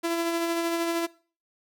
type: tone with tremolo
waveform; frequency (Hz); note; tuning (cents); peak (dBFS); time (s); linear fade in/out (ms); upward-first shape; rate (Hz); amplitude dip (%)
sawtooth; 336.1; E4; +34; -20; 0.03-1.07; 20; sine; 13; 30
effects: noise-tail reverb RT60 0.4 s tail -21 dB re dry